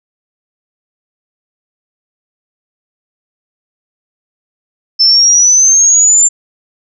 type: exponential sweep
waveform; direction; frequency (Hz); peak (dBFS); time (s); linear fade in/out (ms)
sine; up; 5274 to 7300; -4; 4.99-6.29; 20
effects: none